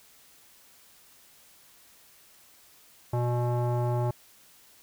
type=tone with low-pass filter; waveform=square; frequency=121.3 Hz; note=B2; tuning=31 cents flat; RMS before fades=-27 dBFS; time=3.13-4.11 s; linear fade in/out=5 ms; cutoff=830 Hz; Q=2.4; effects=white hiss -57 dBFS RMS until 4.82 s